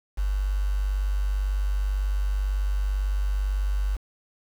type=tone with quantisation; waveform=sine; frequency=49.02 Hz; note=G1; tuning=1 cent sharp; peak=-22 dBFS; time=0.17-3.97 s; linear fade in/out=20 ms; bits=7; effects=none